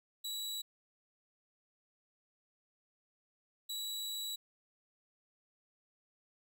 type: tone bursts at uneven times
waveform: sawtooth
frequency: 3911 Hz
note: B7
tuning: 18 cents flat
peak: -35 dBFS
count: 2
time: 0.24-0.62 / 3.69-4.36 s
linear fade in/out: 10 ms
effects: none